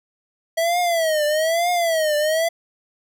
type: tone with vibrato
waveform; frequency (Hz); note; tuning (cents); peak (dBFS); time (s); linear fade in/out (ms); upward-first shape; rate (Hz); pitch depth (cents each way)
square; 650; E5; -24; -18; 0.57-2.49; 10; triangle; 1.1; 170
effects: none